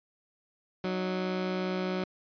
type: tone pair together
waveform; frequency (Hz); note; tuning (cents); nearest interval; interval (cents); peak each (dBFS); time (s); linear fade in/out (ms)
20% pulse; 185 / 308.9; F#3 / D#4; 0 / -12; major sixth; 888; -25 / -34; 0.84-2.04; 2
effects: resampled to 11025 Hz